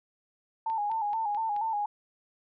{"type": "tone with vibrato", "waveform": "sine", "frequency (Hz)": 860, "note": "A5", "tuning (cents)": -40, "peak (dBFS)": -27, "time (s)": [0.66, 1.86], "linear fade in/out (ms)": 5, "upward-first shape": "square", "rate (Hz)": 4.2, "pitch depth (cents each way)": 70}
{"type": "click train", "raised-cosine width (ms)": 0.3, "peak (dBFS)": -33, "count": 5, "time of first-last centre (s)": [0.7, 1.564], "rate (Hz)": 4.63}
{"effects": []}